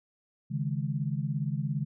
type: chord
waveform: sine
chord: C# suspended second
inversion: none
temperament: just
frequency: 138.59 / 155.92 / 207.9 Hz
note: C#3 / D#3 / G#3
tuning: 0 / +4 / +2 cents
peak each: -31 / -32 / -36 dBFS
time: 0.5-1.85 s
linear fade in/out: 20 ms
effects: none